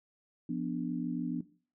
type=chord; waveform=sine; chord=B diminished; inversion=second; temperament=equal; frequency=174.61 / 246.9 / 293.7 Hz; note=F3 / B3 / D4; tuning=0 / 0 / 0 cents; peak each=-37 / -35 / -36 dBFS; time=0.49-1.41 s; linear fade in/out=5 ms; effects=noise-tail reverb RT60 0.4 s tail -17 dB re dry